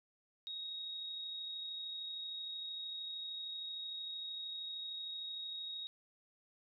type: tone with amplitude modulation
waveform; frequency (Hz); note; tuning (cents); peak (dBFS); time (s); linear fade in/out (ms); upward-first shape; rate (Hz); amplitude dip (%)
sine; 3769; A#7; +18; -40; 0.47-5.87; 0; sine; 33.1; 25
effects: none